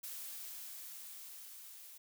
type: noise with level ramp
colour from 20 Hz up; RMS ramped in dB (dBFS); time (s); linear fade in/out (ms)
blue; -45 to -54; 0.03-1.98; 10
effects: none